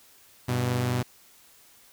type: tone pair together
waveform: sawtooth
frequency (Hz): 98.5 / 123.67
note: G2 / B2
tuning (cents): +9 / +3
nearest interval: major third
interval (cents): 394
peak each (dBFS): -28 / -21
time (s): 0.48-1.03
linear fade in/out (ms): 10
effects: white hiss -56 dBFS RMS until 1.92 s